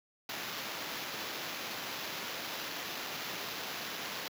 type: noise with sample-and-hold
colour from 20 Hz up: white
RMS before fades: -40 dBFS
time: 0.29-4.28 s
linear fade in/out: 2 ms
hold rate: 8820 Hz
effects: high-pass 150 Hz 12 dB/octave